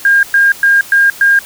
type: tone bursts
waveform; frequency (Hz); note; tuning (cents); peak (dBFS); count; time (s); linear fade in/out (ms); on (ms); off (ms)
sine; 1612; G6; +48; -5; 5; 0.05-1.39; 2; 180; 110
effects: white hiss -32 dBFS RMS until 1.45 s